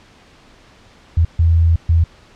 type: tone bursts at uneven times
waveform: sine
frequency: 82.9 Hz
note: E2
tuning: 10 cents sharp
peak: -9 dBFS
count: 3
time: 1.17-1.25 / 1.39-1.76 / 1.89-2.04 s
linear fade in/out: 5 ms
effects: pink hiss -47 dBFS RMS until 2.35 s + low-pass 5000 Hz 12 dB/octave